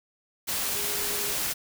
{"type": "tone in noise", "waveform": "sine", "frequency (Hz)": 411.8, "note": "G#4", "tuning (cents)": -15, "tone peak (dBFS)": -39, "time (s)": [0.75, 1.34], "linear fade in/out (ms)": 20, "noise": "white", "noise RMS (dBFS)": -29, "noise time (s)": [0.47, 1.54], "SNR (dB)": -13, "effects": []}